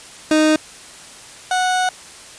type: tone pair in turn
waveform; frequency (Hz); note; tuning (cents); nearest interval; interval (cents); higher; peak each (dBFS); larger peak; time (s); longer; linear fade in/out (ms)
30% pulse; 309.7 / 736.6; D#4 / F#5; -8 / -8; octave + minor third; 1500; second; -9 / -13; first; 0.31-0.56 / 1.51-1.89; second; 2
effects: white hiss -39 dBFS RMS until 2.38 s + resampled to 22050 Hz